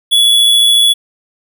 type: tone with amplitude modulation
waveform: square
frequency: 3400 Hz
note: G#7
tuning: 40 cents sharp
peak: -5 dBFS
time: 0.11-0.94 s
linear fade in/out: 20 ms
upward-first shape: sine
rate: 114 Hz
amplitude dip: 40%
effects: none